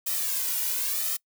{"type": "noise with flanger", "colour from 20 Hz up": "blue", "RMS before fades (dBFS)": -28, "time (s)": [0.06, 1.17], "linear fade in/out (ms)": 10, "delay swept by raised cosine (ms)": [1.6, 2.1], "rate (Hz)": 0.95, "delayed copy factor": 1, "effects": ["noise-tail reverb RT60 0.1 s tail -24 dB re dry"]}